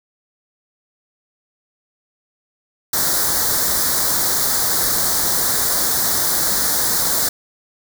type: band-stop noise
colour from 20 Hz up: white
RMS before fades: -18 dBFS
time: 2.93-7.29 s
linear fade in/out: 5 ms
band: 1900 to 3800 Hz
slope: 48 dB/octave
effects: none